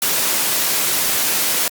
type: noise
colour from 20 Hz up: white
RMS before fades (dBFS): -18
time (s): 0.02-1.68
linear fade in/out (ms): 2
effects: high-pass 150 Hz 12 dB/octave + Opus 48 kbps